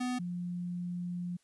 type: tone pair in turn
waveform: square / sine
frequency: 249.6 / 176.49 Hz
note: B3 / F3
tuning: +19 / +18 cents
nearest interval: tritone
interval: 601 cents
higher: first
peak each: -32 / -34 dBFS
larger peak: first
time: 0-0.19 / 0.19-1.37 s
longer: second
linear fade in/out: 10 ms
effects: white hiss -72 dBFS RMS until 1.43 s + resampled to 24000 Hz